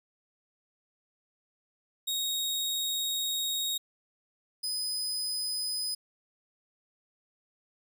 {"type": "tone pair in turn", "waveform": "sawtooth", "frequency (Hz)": [3759, 5007], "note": ["A#7", "D#8"], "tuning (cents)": [14, 10], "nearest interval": "perfect fourth", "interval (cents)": 496, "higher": "second", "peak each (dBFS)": [-26, -28], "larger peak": "first", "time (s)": [[2.07, 3.78], [4.63, 5.95]], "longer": "first", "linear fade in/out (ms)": 10, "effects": ["11-bit"]}